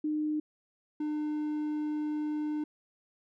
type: tone pair in turn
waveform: sine / triangle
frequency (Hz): 304.3 / 301.7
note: D#4 / D4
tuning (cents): -38 / +47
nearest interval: unison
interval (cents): 15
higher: first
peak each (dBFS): -28 / -28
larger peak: neither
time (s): 0.04-0.4 / 1-2.64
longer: second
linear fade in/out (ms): 5
effects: none